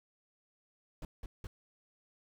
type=noise bursts; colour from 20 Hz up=brown; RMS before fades=-42 dBFS; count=3; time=1.02-1.47 s; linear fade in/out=2 ms; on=30 ms; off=180 ms; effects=none